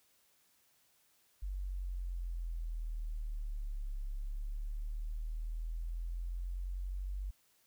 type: exponential two-way sweep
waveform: sine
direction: down then up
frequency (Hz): 48.22 to 34.42 to 48.22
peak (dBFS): -36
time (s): 1.42-7.31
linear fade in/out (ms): 10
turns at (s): 4.01
effects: white hiss -71 dBFS RMS until 7.66 s